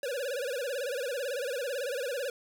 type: tone with vibrato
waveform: square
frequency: 523.3 Hz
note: C5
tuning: in tune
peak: -32 dBFS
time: 0.03-2.3 s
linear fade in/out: 2 ms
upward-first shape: sine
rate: 18 Hz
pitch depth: 170 cents each way
effects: none